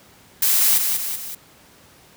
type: noise with echo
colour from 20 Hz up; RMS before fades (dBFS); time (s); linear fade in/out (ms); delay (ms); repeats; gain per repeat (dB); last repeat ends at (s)
blue; -17; 0.42-0.78; 5; 190; 3; -5; 1.35
effects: pink hiss -50 dBFS RMS until 2.16 s + high-pass 80 Hz 12 dB/octave